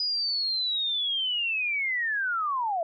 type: linear sweep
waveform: sine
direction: down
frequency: 4978 to 641 Hz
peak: -25 dBFS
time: 0-2.83 s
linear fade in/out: 2 ms
effects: none